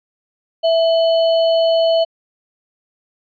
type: tone with sample-and-hold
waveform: sine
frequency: 659.3 Hz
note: E5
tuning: in tune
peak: -11 dBFS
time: 0.63-2.05 s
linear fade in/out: 20 ms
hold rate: 3675 Hz
effects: resampled to 11025 Hz